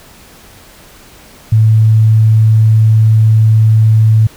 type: tone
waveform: sine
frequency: 110 Hz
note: A2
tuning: in tune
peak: -4 dBFS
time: 1.52-4.27 s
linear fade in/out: 5 ms
effects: pink hiss -39 dBFS RMS until 4.36 s